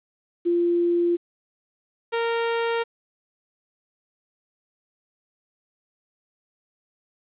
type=tone pair in turn; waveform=sine / sawtooth; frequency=345.6 / 463.1 Hz; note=F4 / A#4; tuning=-18 / -11 cents; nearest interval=perfect fourth; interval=507 cents; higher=second; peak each=-18 dBFS; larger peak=neither; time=0.45-1.17 / 2.12-2.84 s; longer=neither; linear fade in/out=20 ms; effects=resampled to 8000 Hz + 9-bit